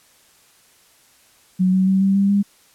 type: tone with pitch steps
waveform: sine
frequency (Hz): 185 / 188.13 / 191.3 / 194.53 / 197.82 / 201.2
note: F#3 / F#3 / G3 / G3 / G3 / G3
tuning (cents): 0 / +29 / -42 / -13 / +16 / +45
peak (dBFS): -13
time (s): 1.59-2.43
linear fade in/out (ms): 20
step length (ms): 140
effects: white hiss -54 dBFS RMS until 2.74 s + low-pass 12000 Hz 12 dB/octave